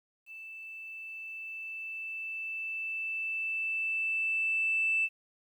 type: tone with level ramp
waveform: sine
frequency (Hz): 2645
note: E7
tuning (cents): +5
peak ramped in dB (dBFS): -43 to -24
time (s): 0.26-5.09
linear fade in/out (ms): 50
effects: tanh soft clip ceiling -20 dBFS + 11-bit